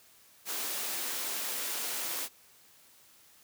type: high-pass noise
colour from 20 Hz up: white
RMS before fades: -35 dBFS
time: 0.45-2.29 s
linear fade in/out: 50 ms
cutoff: 240 Hz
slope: 24 dB/octave
effects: white hiss -60 dBFS RMS until 3.43 s + high-pass 60 Hz 12 dB/octave

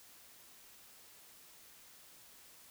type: silence
effects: white hiss -59 dBFS RMS until 2.7 s

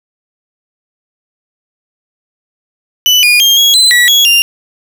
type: tone with pitch steps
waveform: 35% pulse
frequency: 2983 / 2440 / 3211 / 3319 / 4044 / 1940 / 3341 / 2792 Hz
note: F#7 / D#7 / G7 / G#7 / B7 / B6 / G#7 / F7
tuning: +13 / -34 / +41 / -2 / +40 / -31 / +10 / -1 cents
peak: -3 dBFS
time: 3.06-4.42 s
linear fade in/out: 0 ms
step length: 170 ms
effects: none

